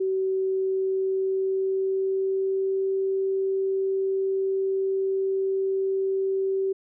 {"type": "tone with pitch glide", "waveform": "sine", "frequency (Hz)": [380.4, 385.5], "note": ["F#4", "G4"], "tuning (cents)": [48, -29], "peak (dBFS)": -22, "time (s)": [0, 6.73], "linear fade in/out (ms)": 10, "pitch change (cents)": 23, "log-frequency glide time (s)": [0.31, 2.88], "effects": []}